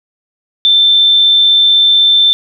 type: tone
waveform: sine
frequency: 3552 Hz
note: A7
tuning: 16 cents sharp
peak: -5 dBFS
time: 0.65-2.33 s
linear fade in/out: 0 ms
effects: none